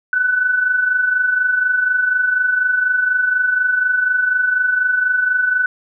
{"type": "tone pair together", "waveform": "sine", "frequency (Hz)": [1475.9, 1500], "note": ["F#6", "F#6"], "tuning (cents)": [-5, 23], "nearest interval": "unison", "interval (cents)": 28, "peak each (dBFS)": [-22, -14], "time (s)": [0.13, 5.66], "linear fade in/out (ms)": 2, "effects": []}